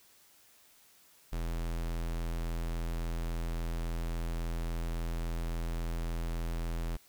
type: tone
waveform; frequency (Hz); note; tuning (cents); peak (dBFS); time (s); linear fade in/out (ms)
square; 41.8; E1; +25; -33; 1.32-6.97; 10
effects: white hiss -62 dBFS RMS until 7.08 s